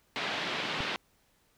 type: band-pass noise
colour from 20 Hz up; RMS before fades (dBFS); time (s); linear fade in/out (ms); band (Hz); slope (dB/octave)
white; -34; 0.16-0.96; 0; 130 to 3600; 24
type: click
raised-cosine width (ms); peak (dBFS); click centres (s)
3; -23; 0.805
effects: pink hiss -69 dBFS RMS until 1.57 s